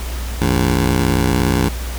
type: ring-modulated tone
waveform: 20% pulse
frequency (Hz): 125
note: B2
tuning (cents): +21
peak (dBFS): -6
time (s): 0.41-1.69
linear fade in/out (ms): 10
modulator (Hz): 33.9
effects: added 60 Hz sine -22 dBFS peak until 1.98 s + pink hiss -31 dBFS RMS until 1.98 s